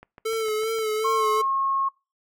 click train, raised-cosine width 0.5 ms, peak -29 dBFS, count 6, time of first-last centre 0.03-0.786 s, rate 6.61 Hz
square tone with vibrato, 439.1 Hz, A4, 4 cents flat, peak -24 dBFS, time 0.25-1.42 s, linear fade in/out 10 ms, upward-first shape sine, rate 2.6 Hz, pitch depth 42 cents each way
sine tone with pitch glide, 1077 to 1085.7 Hz, C6 to C#6, +50 to -36 cents, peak -21 dBFS, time 1.04-1.89 s, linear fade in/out 10 ms, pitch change +14 cents, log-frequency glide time 1.37-1.64 s
effects noise-tail reverb RT60 0.3 s tail -23 dB re dry

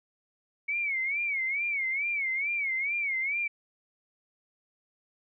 sine tone with vibrato, 2226 Hz, C#7, 7 cents sharp, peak -27 dBFS, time 0.68-3.48 s, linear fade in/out 10 ms, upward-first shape sine, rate 2.3 Hz, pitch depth 130 cents each way, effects none

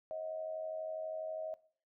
sine tone with amplitude modulation, 634 Hz, D#5, 32 cents sharp, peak -35 dBFS, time 0.11-1.54 s, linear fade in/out 0 ms, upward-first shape sine, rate 92.2 Hz, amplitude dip 70%, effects noise-tail reverb RT60 0.5 s tail -19 dB re dry

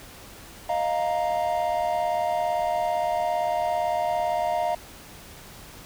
triangle chord, Eb suspended second, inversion none, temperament just, 622.3 / 700 / 933.4 Hz, Eb5 / F5 / Bb5, 0 / +4 / +2 cents, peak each -26 / -23 / -28 dBFS, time 0.69-4.75 s, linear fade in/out 5 ms, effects pink hiss -45 dBFS RMS until 5.85 s

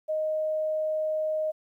sine tone, 622.3 Hz, D#5, in tune, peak -25 dBFS, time 0.08-1.52 s, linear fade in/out 20 ms, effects 11-bit

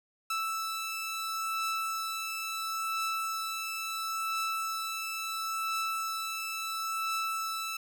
sawtooth beating tone pair, 1318.5 / 1319.23 Hz, E6 / E6, 0 / +1 cents, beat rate 0.73 Hz, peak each -29 / -36 dBFS, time 0.3-7.77 s, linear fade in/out 5 ms, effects none

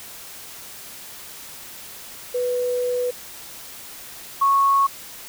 sine tone pair in turn, 493.9 / 1103.3 Hz, B4 / C#6, 0 / -9 cents, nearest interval octave + major second, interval 1391 cents, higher second, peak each -20 / -14 dBFS, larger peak second, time 2.34-3.11 / 4.41-4.87 s, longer first, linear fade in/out 10 ms, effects white hiss -39 dBFS RMS until 5.28 s

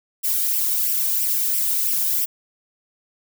violet noise with flanger, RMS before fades -21 dBFS, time 0.23-2.26 s, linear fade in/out 20 ms, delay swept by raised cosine 0.36 to 1.36 ms, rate 3 Hz, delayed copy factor +0.6, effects none

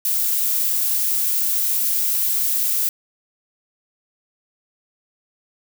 violet noise, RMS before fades -20 dBFS, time 0.05-2.89 s, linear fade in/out 2 ms, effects none

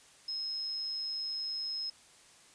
sine tone, 5150 Hz, E8, 41 cents flat, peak -34 dBFS, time 0.28-1.9 s, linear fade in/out 5 ms, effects white hiss -59 dBFS RMS until 2.54 s + resampled to 22050 Hz

